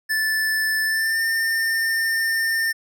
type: tone with pitch glide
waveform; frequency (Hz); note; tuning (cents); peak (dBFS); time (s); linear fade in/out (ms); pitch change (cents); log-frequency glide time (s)
square; 1753 to 1806.5; A6 to A6; -7 to +45; -20; 0.09-2.73; 20; +52; 0.85-1.22
effects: none